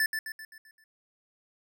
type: tone with echo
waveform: square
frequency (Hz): 1757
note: A6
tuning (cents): -3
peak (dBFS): -24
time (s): 0-0.06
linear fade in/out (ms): 2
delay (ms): 130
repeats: 6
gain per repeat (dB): -6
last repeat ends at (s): 0.84
effects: none